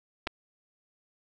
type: clicks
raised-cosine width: 0.3 ms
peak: -17 dBFS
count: 2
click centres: 0.27 / 0.273 s
effects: none